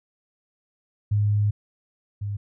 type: tone pair in turn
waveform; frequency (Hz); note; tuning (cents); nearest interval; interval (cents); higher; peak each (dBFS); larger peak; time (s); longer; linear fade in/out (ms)
sine; 103.83 / 101.99; G#2 / G#2; 0 / -31; unison; 31; first; -18 / -26; first; 1.11-1.51 / 2.21-2.37; first; 10
effects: none